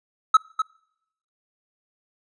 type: tone with echo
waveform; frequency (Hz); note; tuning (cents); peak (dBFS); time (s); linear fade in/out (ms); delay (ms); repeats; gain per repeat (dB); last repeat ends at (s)
triangle; 1293; E6; -34; -8; 0.34-0.37; 5; 250; 1; -9; 0.62
effects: noise-tail reverb RT60 0.8 s tail -26 dB re dry + resampled to 22050 Hz